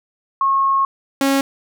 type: tone pair in turn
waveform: sine / sawtooth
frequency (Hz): 1088 / 273.7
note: C#6 / C#4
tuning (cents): -33 / -22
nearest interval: 2 octaves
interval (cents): 2389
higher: first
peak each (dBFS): -13 / -10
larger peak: second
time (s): 0.41-0.85 / 1.21-1.41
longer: first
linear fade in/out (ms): 2
effects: none